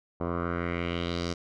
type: tone with low-pass filter sweep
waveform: 10% pulse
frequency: 86.2 Hz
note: F2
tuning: 22 cents flat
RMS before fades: -31 dBFS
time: 0.2-1.34 s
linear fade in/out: 10 ms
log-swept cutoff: 900 to 5600 Hz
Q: 2.7
effects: none